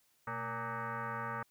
sine tone with frequency modulation, 121.2 Hz, B2, 32 cents flat, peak -36 dBFS, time 0.27-1.43 s, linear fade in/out 5 ms, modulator 347 Hz, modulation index 4.5, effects white hiss -72 dBFS RMS until 1.5 s

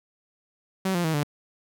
sawtooth tone with pitch steps, 190 / 174.23 / 159.77 / 146.51 Hz, F#3 / F3 / D#3 / D3, +46 / -4 / +46 / -4 cents, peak -19 dBFS, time 0.85-1.234 s, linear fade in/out 5 ms, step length 96 ms, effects none

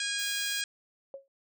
harmonic tone, 819 Hz, G#5, 24 cents flat, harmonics 2 / 3 / 4 / 5 / 6 / 7 / 8 / 9 / 10, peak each -35 / -39 / -36 / -40 / -39 / -43 / -44 / -44 / -40 dBFS, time 0-0.64 s, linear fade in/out 2 ms
blue noise, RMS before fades -42 dBFS, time 0.19-0.61 s, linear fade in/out 0 ms
sine tone with exponential decay, 547 Hz, C#5, 23 cents flat, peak -35 dBFS, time 1.14-1.28 s, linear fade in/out 1 ms, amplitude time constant 29 ms
effects none

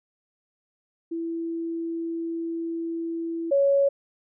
sine tone pair in turn, 332.1 / 557.3 Hz, E4 / C#5, +13 / +9 cents, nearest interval major sixth, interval 896 cents, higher second, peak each -27 / -17 dBFS, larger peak second, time 1.11-3.51 / 3.51-3.89 s, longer first, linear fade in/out 10 ms, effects none

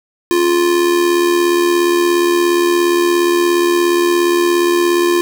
square tone with amplitude modulation, 349.2 Hz, F4, in tune, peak -9 dBFS, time 0.31-5.21 s, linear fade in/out 0 ms, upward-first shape sine, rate 77.1 Hz, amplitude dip 50%, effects none

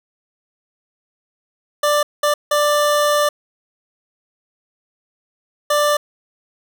25% pulse tone bursts at uneven times, 590 Hz, D5, 8 cents sharp, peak -10 dBFS, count 4, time 1.83-2.03 / 2.23-2.34 / 2.51-3.29 / 5.7-5.97 s, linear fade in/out 5 ms, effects none

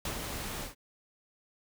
pink noise with ADSR envelope, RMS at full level -34 dBFS, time 0.05-0.75 s, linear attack 3 ms, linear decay 83 ms, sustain -4 dB, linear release 130 ms, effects none

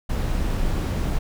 brown noise, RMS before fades -23 dBFS, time 0.09-1.19 s, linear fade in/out 10 ms, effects none

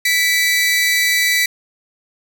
sawtooth tone pair together, 1975.5 / 2296 Hz, B6 / D7, 0 / -40 cents, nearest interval minor third, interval 260 cents, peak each -11 / -16 dBFS, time 0.05-1.46 s, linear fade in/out 5 ms, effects 7-bit

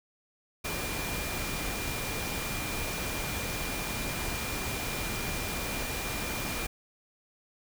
sine tone in noise, 2400 Hz, D7, 37 cents sharp, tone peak -40 dBFS, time 0.64-6.67 s, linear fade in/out 10 ms, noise pink, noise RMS -34 dBFS, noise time 0.64-6.67 s, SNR -9 dB, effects none

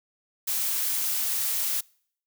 blue noise, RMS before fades -27 dBFS, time 0.47-1.81 s, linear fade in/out 10 ms, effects noise-tail reverb RT60 0.6 s tail -26 dB re dry

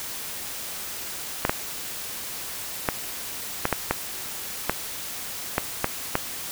clicks, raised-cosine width 0.5 ms, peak -5 dBFS, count 10, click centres 1.451 / 1.495 / 2.888 / 3.654 / 3.727 / 3.91 / 4.696 / 5.581 / 5.844 / 6.154 s, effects white hiss -34 dBFS RMS until 6.51 s

